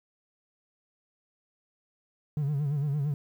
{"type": "tone with vibrato", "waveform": "triangle", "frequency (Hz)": 144.4, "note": "D3", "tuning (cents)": -29, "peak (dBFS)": -23, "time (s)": [2.37, 3.14], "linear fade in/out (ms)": 2, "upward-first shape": "sine", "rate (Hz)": 8.8, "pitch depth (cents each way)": 92, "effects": ["tanh soft clip ceiling -20 dBFS", "10-bit"]}